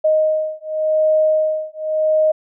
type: beating tone pair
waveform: sine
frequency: 622.3 / 623.19 Hz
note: D#5 / D#5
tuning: 0 / +3 cents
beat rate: 0.89 Hz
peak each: -17 dBFS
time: 0.04-2.32 s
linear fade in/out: 10 ms
effects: none